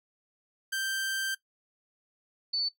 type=tone pair in turn; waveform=sawtooth / sine; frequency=1568 / 4494 Hz; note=G6 / C#8; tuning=0 / +23 cents; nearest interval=octave + tritone; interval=1823 cents; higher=second; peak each=-26 dBFS; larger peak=neither; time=0.72-1.35 / 2.53-2.69 s; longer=first; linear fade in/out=10 ms; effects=noise-tail reverb RT60 0.1 s tail -17 dB re dry